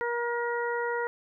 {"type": "harmonic tone", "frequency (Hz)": 475.2, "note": "A#4", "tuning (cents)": 33, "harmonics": [1, 2, 3, 4], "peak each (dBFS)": [-30, -33, -35, -36], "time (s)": [0.01, 1.07], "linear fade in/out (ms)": 0, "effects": []}